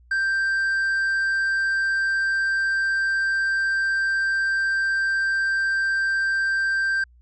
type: tone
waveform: triangle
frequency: 1573 Hz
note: G6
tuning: 6 cents sharp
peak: -18 dBFS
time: 0.11-7.04 s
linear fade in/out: 5 ms
effects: added 60 Hz sine -50 dBFS peak until 7.21 s + resampled to 22050 Hz